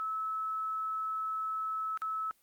sine tone with dropouts, 1300 Hz, E6, 24 cents flat, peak -32 dBFS, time 0-2.31 s, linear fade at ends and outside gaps 0 ms, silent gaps 1.974-2.019 s, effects white hiss -69 dBFS RMS until 2.42 s + Opus 24 kbps

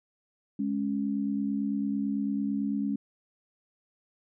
sine tone pair together, 208.2 / 277.2 Hz, G#3 / C#4, +5 / 0 cents, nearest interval perfect fourth, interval 495 cents, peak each -29 / -30 dBFS, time 0.59-2.96 s, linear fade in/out 5 ms, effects none

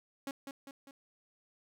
sawtooth tone with echo, 275.3 Hz, C#4, 12 cents flat, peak -33 dBFS, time 0.27-0.31 s, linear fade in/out 2 ms, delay 200 ms, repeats 3, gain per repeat -5 dB, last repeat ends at 0.91 s, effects none

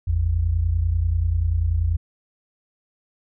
sine tone pair together, 53.8 / 84.1 Hz, A1 / E2, -38 / +35 cents, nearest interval minor sixth, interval 773 cents, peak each -23 / -19 dBFS, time 0.07-1.97 s, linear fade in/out 10 ms, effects none

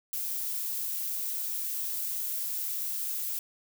violet noise, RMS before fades -33 dBFS, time 0.13-3.39 s, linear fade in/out 2 ms, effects none

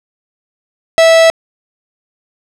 45% pulse tone, 655 Hz, E5, 11 cents flat, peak -4 dBFS, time 0.98-1.3 s, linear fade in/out 0 ms, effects low-pass 7000 Hz 12 dB/octave

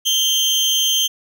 30% pulse tone with amplitude modulation, 3136 Hz, G7, in tune, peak -9 dBFS, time 0.05-1.08 s, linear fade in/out 20 ms, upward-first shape sine, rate 290 Hz, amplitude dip 60%, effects none

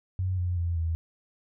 sine tone with pitch steps, 92.8 / 89.07 / 85.49 / 82.06 Hz, F#2 / F2 / F2 / E2, +6 / +35 / -36 / -7 cents, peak -25 dBFS, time 0.19-0.95 s, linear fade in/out 0 ms, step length 190 ms, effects none

